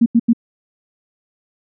sine tone bursts, 233.1 Hz, A#3, in tune, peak -8 dBFS, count 3, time 0.01-0.333 s, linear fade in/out 10 ms, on 51 ms, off 85 ms, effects none

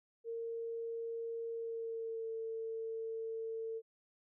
sine tone with pitch glide, 459.7 to 450 Hz, A#4 to A4, -24 to +39 cents, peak -38 dBFS, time 0.24-3.82 s, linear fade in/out 50 ms, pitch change -37 cents, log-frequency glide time 1.51-2.29 s, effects none

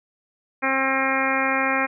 harmonic tone, 267.2 Hz, C4, 36 cents sharp, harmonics 1 / 2 / 3 / 4 / 5 / 6 / 7 / 8 / 9, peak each -28 / -28 / -28 / -28 / -28 / -28 / -28 / -28 / -28 dBFS, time 0.62-1.87 s, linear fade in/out 20 ms, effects none

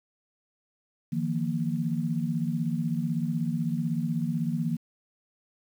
sine chord, Eb suspended second, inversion none, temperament equal with one note detuned, 155.56 / 171.61 / 233.1 Hz, Eb3 / F3 / Bb3, 0 / -30 / 0 cents, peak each -30 dBFS, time 1.12-4.77 s, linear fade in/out 10 ms, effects 9-bit

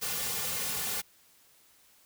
white noise with comb filter, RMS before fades -33 dBFS, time 0.01-1.02 s, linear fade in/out 20 ms, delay 3.1 ms, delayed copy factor -1, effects white hiss -62 dBFS RMS until 2.05 s

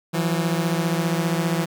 sawtooth beating tone pair, 164.81 / 179.81 Hz, E3 / F#3, 0 / -49 cents, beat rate 15 Hz, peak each -18 / -21 dBFS, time 0.13-1.66 s, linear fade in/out 20 ms, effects 9-bit

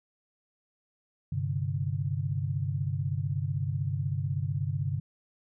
sine chord, G suspended fourth, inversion none, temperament equal, 98 / 130.81 / 146.83 Hz, G2 / C3 / D3, 0 / 0 / 0 cents, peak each -32 dBFS, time 1.32-5 s, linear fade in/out 5 ms, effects none

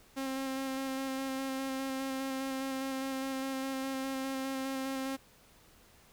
sawtooth tone with vibrato, 266.9 Hz, C4, 35 cents sharp, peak -30 dBFS, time 0.16-5.17 s, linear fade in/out 20 ms, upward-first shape square, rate 4.9 Hz, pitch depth 13 cents each way, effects pink hiss -61 dBFS RMS until 6.12 s

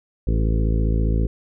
harmonic tone with a mistuned harmonic, 55 Hz, A1, in tune, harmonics 1 / 2 / 3 / 4 / 5 / 6 / 7 / 8 / 9, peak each -18 / -24 / -28 / -30 / -32 / -34 / -35 / -36 / -37 dBFS, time 0.27-1.27 s, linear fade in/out 5 ms, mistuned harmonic 7, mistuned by +20 cents, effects none

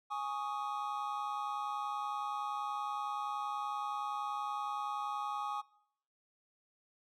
triangle chord, Ab suspended fourth, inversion none, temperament equal with one note detuned, 830.6 / 1113.9 / 1244.5 Hz, Ab5 / Db6 / Eb6, 0 / +8 / 0 cents, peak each -37 / -38 / -39 dBFS, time 0.1-5.62 s, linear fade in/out 20 ms, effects noise-tail reverb RT60 0.7 s tail -22 dB re dry

